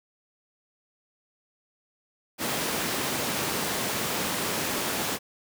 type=high-pass noise; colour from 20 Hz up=pink; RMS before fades=-29 dBFS; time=2.38-5.19 s; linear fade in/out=50 ms; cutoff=180 Hz; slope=12 dB/octave; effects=none